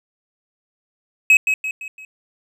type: tone with echo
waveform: triangle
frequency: 2557 Hz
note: D#7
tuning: 47 cents sharp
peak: -6 dBFS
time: 1.3-1.37 s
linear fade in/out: 2 ms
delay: 170 ms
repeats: 4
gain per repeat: -7 dB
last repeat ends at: 2.05 s
effects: none